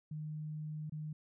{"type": "tone with dropouts", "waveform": "sine", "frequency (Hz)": 153.3, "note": "D#3", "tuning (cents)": -25, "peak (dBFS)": -39, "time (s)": [0.11, 1.13], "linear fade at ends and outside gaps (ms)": 5, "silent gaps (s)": [0.897, 0.921], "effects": []}